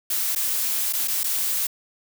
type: noise with dropouts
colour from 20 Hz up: blue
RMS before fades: -24 dBFS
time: 0.1-1.67 s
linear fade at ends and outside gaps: 5 ms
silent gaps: 0.351-0.359 / 0.927-0.933 / 1.076-1.08 / 1.234-1.241 s
effects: none